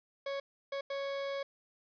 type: tone bursts at uneven times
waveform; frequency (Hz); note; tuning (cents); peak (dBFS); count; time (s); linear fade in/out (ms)
40% pulse; 554.4; C#5; 0; -34; 3; 0.26-0.4 / 0.72-0.81 / 0.9-1.43; 5
effects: resampled to 11025 Hz + 10-bit